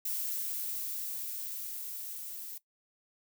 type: noise with level ramp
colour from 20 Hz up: violet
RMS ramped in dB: -34 to -43 dBFS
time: 0.05-2.58 s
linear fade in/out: 5 ms
effects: noise-tail reverb RT60 0.1 s tail -18 dB re dry